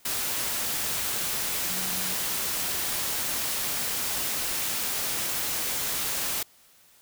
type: tone in noise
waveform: sine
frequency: 184.8 Hz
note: F#3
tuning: 2 cents flat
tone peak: -40 dBFS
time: 1.69-2.14 s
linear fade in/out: 5 ms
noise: white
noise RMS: -29 dBFS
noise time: 0.05-6.43 s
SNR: -14 dB
effects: white hiss -58 dBFS RMS until 7.01 s

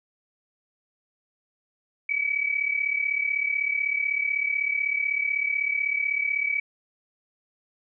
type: tone pair together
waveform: sine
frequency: 2270 / 2306 Hz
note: C#7 / D7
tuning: +41 / -32 cents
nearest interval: unison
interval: 27 cents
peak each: -25 / -27 dBFS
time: 2.09-6.6 s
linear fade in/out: 5 ms
effects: none

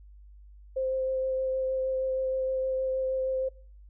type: tone with vibrato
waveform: sine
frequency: 523.3 Hz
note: C5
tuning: in tune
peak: -26 dBFS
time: 0.76-3.49 s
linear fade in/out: 10 ms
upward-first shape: sine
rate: 6.4 Hz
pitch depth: 10 cents each way
effects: noise-tail reverb RT60 0.5 s tail -25 dB re dry + added 50 Hz sine -48 dBFS peak until 3.89 s

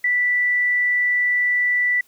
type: tone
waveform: sine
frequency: 1970 Hz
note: B6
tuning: 5 cents flat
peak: -16 dBFS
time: 0.04-2.01 s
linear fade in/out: 5 ms
effects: white hiss -57 dBFS RMS until 2.07 s

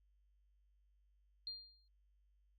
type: tone with exponential decay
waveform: sine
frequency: 4200 Hz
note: C8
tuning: 6 cents sharp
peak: -40 dBFS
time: 1.47-1.88 s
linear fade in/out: 1 ms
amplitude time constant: 89 ms
effects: added 50 Hz sine -70 dBFS peak until 2.58 s

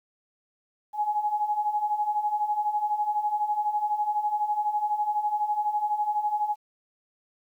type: beating tone pair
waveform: sine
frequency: 830.6 / 842.6 Hz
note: G#5 / G#5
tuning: 0 / +25 cents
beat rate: 12 Hz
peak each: -30 / -25 dBFS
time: 0.93-6.56 s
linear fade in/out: 50 ms
effects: 10-bit

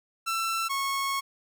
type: tone pair in turn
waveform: sawtooth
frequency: 1339 / 1097.3 Hz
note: E6 / C#6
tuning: +27 / -18 cents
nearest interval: minor third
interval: 345 cents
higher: first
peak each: -23 dBFS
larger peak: neither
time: 0.26-0.69 / 0.69-1.21 s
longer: second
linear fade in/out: 20 ms
effects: none

